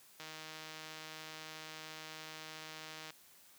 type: click train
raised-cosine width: 0.2 ms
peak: -30 dBFS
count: 457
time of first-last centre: 0.2-3.104 s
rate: 157 Hz
effects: white hiss -62 dBFS RMS until 3.58 s + high-pass 100 Hz 12 dB/octave